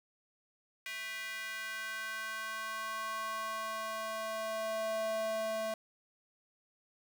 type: tone with high-pass filter sweep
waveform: square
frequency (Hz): 220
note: A3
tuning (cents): 0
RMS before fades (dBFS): -38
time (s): 0.86-5.74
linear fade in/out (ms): 2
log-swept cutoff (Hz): 2100 to 540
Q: 3
effects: 10-bit